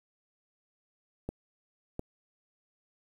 clicks, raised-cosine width 2 ms, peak -21 dBFS, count 2, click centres 1.29 / 1.994 s, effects 9-bit

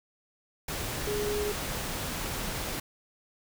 sine tone in noise, 415.7 Hz, G#4, 2 cents sharp, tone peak -29 dBFS, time 1.07-1.52 s, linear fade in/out 5 ms, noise pink, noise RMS -34 dBFS, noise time 0.68-2.8 s, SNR +2 dB, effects none

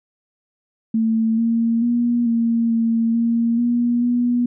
sine tone with pitch steps, 223.8 / 229.9 / 238.8 / 231 / 228.4 / 232.1 / 239.5 / 242.6 Hz, A3 / A#3 / A#3 / A#3 / A#3 / A#3 / A#3 / B3, +30 / -24 / +42 / -16 / -35 / -7 / +47 / -31 cents, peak -15 dBFS, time 0.94-4.46 s, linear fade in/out 5 ms, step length 440 ms, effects none

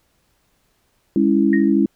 sine chord, C# minor, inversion second, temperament equal with one note detuned, 204.9 / 277.2 / 329.6 Hz, G#3 / C#4 / E4, -23 / 0 / 0 cents, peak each -17 dBFS, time 1.16-1.86 s, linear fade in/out 2 ms
sine tone with exponential decay, 1864.7 Hz, A#6, in tune, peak -19 dBFS, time 1.53-1.73 s, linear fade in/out 2 ms, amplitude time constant 42 ms
effects pink hiss -64 dBFS RMS until 1.95 s

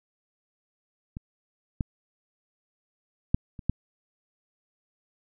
clicks, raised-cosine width 5 ms, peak -23 / -14 / -8 / -27 / -11 dBFS, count 5, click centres 1.169 / 1.808 / 3.345 / 3.592 / 3.696 s, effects none

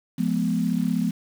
sine chord, F diminished, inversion none, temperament equal with one note detuned, 174.61 / 211.5 / 246.9 Hz, F3 / Ab3 / Cb4, 0 / +32 / 0 cents, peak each -25 dBFS, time 0.18-1.11 s, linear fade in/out 10 ms, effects 7-bit

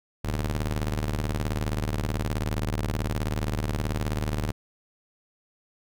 sawtooth ring-modulated tone, 75.4 Hz, D2, 46 cents sharp, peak -19 dBFS, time 0.24-4.52 s, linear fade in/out 10 ms, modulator 28.3 Hz, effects none

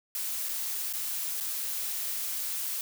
blue noise with dropouts, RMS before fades -33 dBFS, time 0.15-2.81 s, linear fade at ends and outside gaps 1 ms, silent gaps 0.487-0.491 / 0.927-0.936 / 1.402-1.408 s, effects none

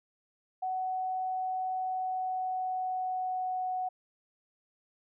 sine tone with pitch glide, 747 to 740.1 Hz, F#5 to F#5, +16 to 0 cents, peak -30 dBFS, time 0.62-3.89 s, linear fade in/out 10 ms, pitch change -16 cents, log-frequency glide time 1.74-3.7 s, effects none

